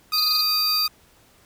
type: tone with tremolo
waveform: sawtooth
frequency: 1244.5 Hz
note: D#6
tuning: in tune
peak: -23 dBFS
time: 0.12-0.88 s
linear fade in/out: 2 ms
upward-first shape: triangle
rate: 5.3 Hz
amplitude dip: 25%
type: tone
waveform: square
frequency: 4700 Hz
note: D8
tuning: 1 cent sharp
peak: -20 dBFS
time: 0.13-0.87 s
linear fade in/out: 5 ms
type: tone bursts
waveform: sine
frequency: 4186 Hz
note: C8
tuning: in tune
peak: -21 dBFS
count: 6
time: 0.18-0.41 s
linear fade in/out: 2 ms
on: 20 ms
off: 22 ms
effects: pink hiss -56 dBFS RMS until 1.45 s